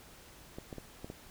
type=clicks; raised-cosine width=2 ms; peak=-28 dBFS; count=5; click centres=0.585 / 0.728 / 0.783 / 1.045 / 1.101 s; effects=pink hiss -55 dBFS RMS until 1.3 s